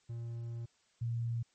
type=tone pair in turn; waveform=triangle / sine; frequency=117 / 117 Hz; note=A#2 / A#2; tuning=+7 / +7 cents; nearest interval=unison; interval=0 cents; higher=neither; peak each=-36 / -32 dBFS; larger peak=second; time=0.09-0.66 / 1.01-1.43 s; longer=first; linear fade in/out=10 ms; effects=white hiss -72 dBFS RMS until 1.54 s + MP3 32 kbps